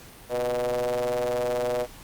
square ring-modulated tone, 62.6 Hz, B1, 24 cents sharp, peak -22 dBFS, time 0.29-1.87 s, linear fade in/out 50 ms, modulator 553 Hz, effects pink hiss -47 dBFS RMS until 2.03 s + Opus 48 kbps

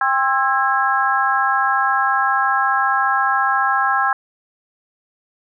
harmonic tone with a mistuned harmonic, 265.5 Hz, C4, 25 cents sharp, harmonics 3 / 4 / 5 / 6, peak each -20 / -20 / -20 / -20 dBFS, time 0.01-4.13 s, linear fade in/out 2 ms, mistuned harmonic 6, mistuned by +52 cents, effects none

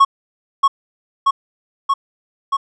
triangle tone with echo, 1101 Hz, C#6, 12 cents flat, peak -4 dBFS, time 0-0.05 s, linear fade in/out 10 ms, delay 630 ms, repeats 4, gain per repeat -2 dB, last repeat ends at 2.57 s, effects resampled to 22050 Hz

